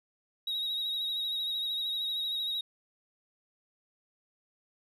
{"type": "tone with vibrato", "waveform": "sine", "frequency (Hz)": 3809, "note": "A#7", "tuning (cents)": 37, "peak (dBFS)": -28, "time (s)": [0.47, 2.61], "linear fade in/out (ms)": 5, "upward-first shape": "sine", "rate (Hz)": 13, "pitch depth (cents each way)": 38, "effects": ["tanh soft clip ceiling -29 dBFS"]}